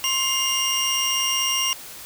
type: tone pair together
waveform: 25% pulse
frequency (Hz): 1058 / 2827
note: C6 / F7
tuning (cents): +19 / +20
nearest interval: octave + perfect fourth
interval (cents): 1701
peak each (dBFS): -24 / -17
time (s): 0.04-1.73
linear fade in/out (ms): 0
effects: white hiss -39 dBFS RMS until 2.05 s